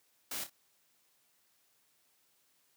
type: noise with echo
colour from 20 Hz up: white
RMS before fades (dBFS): -39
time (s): 0.31-0.44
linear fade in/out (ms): 5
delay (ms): 29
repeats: 2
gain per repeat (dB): -9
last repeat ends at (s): 0.498
effects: white hiss -72 dBFS RMS until 2.76 s + high-pass 100 Hz 12 dB/octave